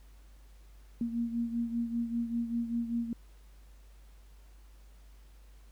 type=beating tone pair; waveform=sine; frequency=233.1 / 238.2 Hz; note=A#3 / A#3; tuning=0 / +38 cents; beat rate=5.1 Hz; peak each=-31 / -37 dBFS; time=1.01-3.13 s; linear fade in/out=2 ms; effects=added 50 Hz sine -52 dBFS peak until 5.71 s + pink hiss -66 dBFS RMS until 5.71 s